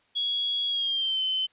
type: tone with pitch glide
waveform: sine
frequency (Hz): 3337 to 3060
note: G#7 to G7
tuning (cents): +8 to -42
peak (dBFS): -24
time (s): 0.15-1.47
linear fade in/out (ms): 20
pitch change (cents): -150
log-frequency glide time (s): 0.67-1.22
effects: white hiss -65 dBFS RMS until 1.52 s + resampled to 8000 Hz